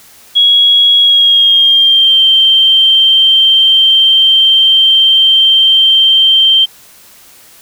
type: tone with pitch glide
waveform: sine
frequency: 3322 to 3139 Hz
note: G#7 to G7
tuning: 0 to +2 cents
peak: -4 dBFS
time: 0.35-6.66 s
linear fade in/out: 20 ms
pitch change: -98 cents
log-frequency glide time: 1-2.21 s
effects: white hiss -40 dBFS RMS until 7.61 s